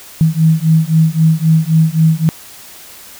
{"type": "beating tone pair", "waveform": "sine", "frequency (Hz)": [158.3, 162.1], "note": ["D#3", "E3"], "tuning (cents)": [30, -29], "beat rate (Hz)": 3.8, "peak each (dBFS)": -11, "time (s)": [0.21, 2.29], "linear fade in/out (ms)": 0, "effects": ["white hiss -36 dBFS RMS until 3.19 s"]}